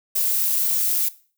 violet noise, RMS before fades -21 dBFS, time 0.15-1.09 s, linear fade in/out 10 ms, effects noise-tail reverb RT60 0.4 s tail -18 dB re dry

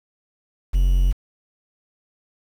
triangle tone with quantisation, 45.17 Hz, F#1, 41 cents flat, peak -12 dBFS, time 0.73-1.13 s, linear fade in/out 20 ms, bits 7, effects none

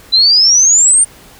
sine exponential sweep, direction up, 3964 to 9050 Hz, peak -5 dBFS, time 0.12-1.05 s, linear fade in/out 20 ms, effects pink hiss -40 dBFS RMS until 1.39 s

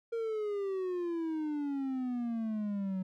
triangle exponential sweep, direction down, 466.2 to 185 Hz, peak -30 dBFS, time 0.12-3.03 s, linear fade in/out 10 ms, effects none

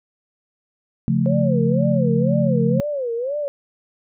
sine chord, Db augmented, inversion none, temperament equal, 138.59 / 174.61 / 220 Hz, Db3 / F3 / A3, 0 / 0 / 0 cents, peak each -20 dBFS, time 1.08-2.8 s, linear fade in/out 0 ms
sine tone with vibrato, 523.3 Hz, C5, in tune, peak -21 dBFS, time 1.26-3.48 s, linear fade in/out 0 ms, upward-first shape sine, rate 2 Hz, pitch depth 220 cents each way
effects none

